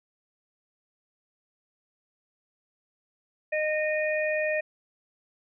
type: harmonic tone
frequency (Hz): 615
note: D#5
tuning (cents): -20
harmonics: 1 / 3 / 4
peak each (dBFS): -26 / -31 / -32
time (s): 3.52-4.61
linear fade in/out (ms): 10
effects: none